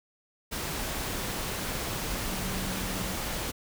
sine tone in noise, 187.8 Hz, F#3, 26 cents sharp, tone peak -37 dBFS, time 2.3-3.15 s, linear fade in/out 20 ms, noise pink, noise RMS -33 dBFS, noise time 0.51-3.52 s, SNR -7 dB, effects none

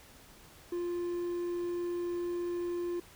triangle tone with quantisation, 349.2 Hz, F4, in tune, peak -30 dBFS, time 0.72-3 s, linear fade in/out 5 ms, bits 10, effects pink hiss -56 dBFS RMS until 3.15 s

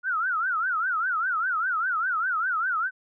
sine tone with vibrato, 1396.9 Hz, F6, in tune, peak -23 dBFS, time 0.03-2.91 s, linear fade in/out 50 ms, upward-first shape triangle, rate 5 Hz, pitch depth 220 cents each way, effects none

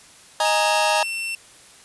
sawtooth chord, D# suspended fourth, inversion none, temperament just, 622.3 / 829.7 / 933.4 Hz, D#5 / G#5 / A#5, 0 / -2 / +2 cents, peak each -18 dBFS, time 0.4-1.03 s, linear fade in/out 2 ms
40% pulse tone, 2700 Hz, E7, 41 cents sharp, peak -24 dBFS, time 0.45-1.35 s, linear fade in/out 2 ms
effects white hiss -48 dBFS RMS until 1.84 s + resampled to 24000 Hz

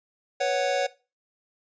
square chord, B suspended second, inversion none, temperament equal, 493.9 / 554.4 / 740 Hz, B4 / C#5 / F#5, 0 / 0 / 0 cents, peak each -31 / -26 / -28 dBFS, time 0.4-0.87 s, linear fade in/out 10 ms, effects noise-tail reverb RT60 0.3 s tail -19 dB re dry + resampled to 16000 Hz

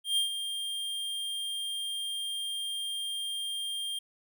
square tone with ADSR envelope, 3200 Hz, G7, 35 cents sharp, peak -24 dBFS, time 0.04-3.99 s, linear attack 130 ms, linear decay 120 ms, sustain -9 dB, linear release 6 ms, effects none

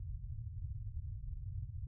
white low-pass noise, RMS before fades -43 dBFS, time 0-1.87 s, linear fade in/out 2 ms, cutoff 120 Hz, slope 48 dB/octave, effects none

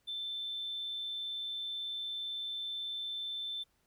triangle tone, 3541 Hz, A7, 10 cents sharp, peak -33 dBFS, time 0.07-3.64 s, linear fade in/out 20 ms, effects tanh soft clip ceiling -34 dBFS + pink hiss -75 dBFS RMS until 3.86 s

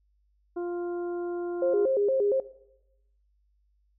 harmonic tone, 349.6 Hz, F4, 2 cents sharp, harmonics 1 / 2 / 3 / 4, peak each -29 / -41 / -48 / -50 dBFS, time 0.56-1.86 s, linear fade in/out 10 ms
sine tone with vibrato, 464.8 Hz, A#4, 5 cents flat, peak -22 dBFS, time 1.62-2.4 s, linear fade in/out 2 ms, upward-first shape square, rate 4.3 Hz, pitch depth 230 cents each way
effects noise-tail reverb RT60 0.9 s tail -18 dB re dry + added 50 Hz sine -65 dBFS peak until 3.98 s

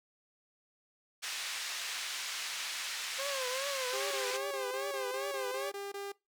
pink band-pass noise, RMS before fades -39 dBFS, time 1.22-4.38 s, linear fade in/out 20 ms, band 1900 to 7100 Hz, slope 12 dB/octave
sawtooth tone with vibrato, 532 Hz, C5, 29 cents sharp, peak -32 dBFS, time 3.18-5.71 s, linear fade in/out 20 ms, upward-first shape triangle, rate 2.5 Hz, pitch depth 130 cents each way
sawtooth tone bursts, 400 Hz, G4, 35 cents sharp, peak -35 dBFS, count 11, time 3.93-6.12 s, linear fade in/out 5 ms, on 180 ms, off 21 ms
effects noise-tail reverb RT60 0.2 s tail -21 dB re dry

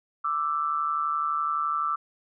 sine tone pair together, 1173.2 / 1325 Hz, D6 / E6, -2 / +9 cents, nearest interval major second, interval 211 cents, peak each -27 dBFS, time 0.24-1.96 s, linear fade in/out 10 ms, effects none

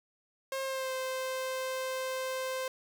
sawtooth tone with pitch glide, 535 to 520.4 Hz, C5 to C5, +38 to -9 cents, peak -29 dBFS, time 0.52-2.68 s, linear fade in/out 2 ms, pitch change -47 cents, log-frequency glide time 0.63-0.93 s, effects none

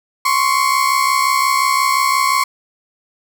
35% pulse tone pair together, 1050.3 / 1116 Hz, C6 / C#6, +6 / +11 cents, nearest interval minor second, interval 105 cents, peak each -14 dBFS, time 0.25-2.44 s, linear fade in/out 5 ms, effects none

